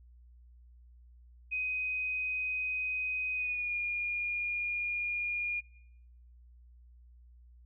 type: tone with pitch glide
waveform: sine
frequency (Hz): 2509 to 2425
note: D#7 to D#7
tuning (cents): +14 to -45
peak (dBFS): -31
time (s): 1.51-5.61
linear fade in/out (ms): 20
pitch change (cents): -59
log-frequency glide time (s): 3.34-3.75
effects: noise-tail reverb RT60 0.8 s tail -21 dB re dry + added 60 Hz sine -54 dBFS peak until 7.65 s